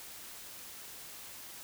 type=silence; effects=white hiss -48 dBFS RMS until 1.63 s